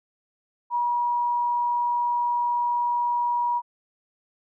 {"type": "tone", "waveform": "sine", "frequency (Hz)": 961, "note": "B5", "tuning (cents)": -48, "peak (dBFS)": -21, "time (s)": [0.7, 3.62], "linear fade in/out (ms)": 50, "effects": []}